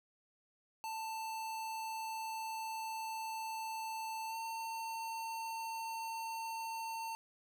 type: tone with pitch glide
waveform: square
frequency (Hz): 888 to 903.5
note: A5 to A5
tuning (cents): +16 to +46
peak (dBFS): -40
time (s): 0.84-7.15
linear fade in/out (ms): 0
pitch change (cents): +30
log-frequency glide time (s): 4.28-4.35
effects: none